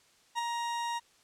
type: tone with ADSR envelope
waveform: 40% pulse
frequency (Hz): 940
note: A#5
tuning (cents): +14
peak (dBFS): -27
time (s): 0.35-1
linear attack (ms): 35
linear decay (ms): 11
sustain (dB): -4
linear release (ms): 27
effects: white hiss -64 dBFS RMS until 1.23 s + low-pass 8000 Hz 12 dB/octave